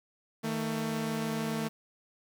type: tone pair together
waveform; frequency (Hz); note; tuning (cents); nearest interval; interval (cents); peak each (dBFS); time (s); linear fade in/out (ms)
sawtooth; 158.1 / 223.6; D#3 / A3; +28 / +28; tritone; 600; -32 / -28; 0.43-1.69; 20
effects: 9-bit